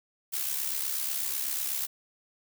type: noise with amplitude modulation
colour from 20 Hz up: blue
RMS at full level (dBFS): -29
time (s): 0.32-1.87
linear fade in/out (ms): 20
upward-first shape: sine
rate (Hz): 68.1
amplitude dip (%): 55
effects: none